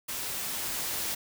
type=noise with level ramp; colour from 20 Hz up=white; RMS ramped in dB=-35 to -32 dBFS; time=0.08-1.15 s; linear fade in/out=10 ms; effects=none